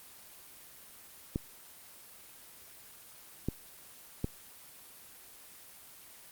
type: clicks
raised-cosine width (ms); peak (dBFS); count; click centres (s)
3; -18; 3; 1.359 / 3.486 / 4.244
effects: white hiss -53 dBFS RMS until 6.31 s + Opus 24 kbps